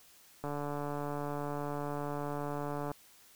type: click train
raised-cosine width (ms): 1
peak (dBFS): -24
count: 360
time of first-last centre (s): 0.44-2.916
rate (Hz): 145
effects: white hiss -60 dBFS RMS until 3.35 s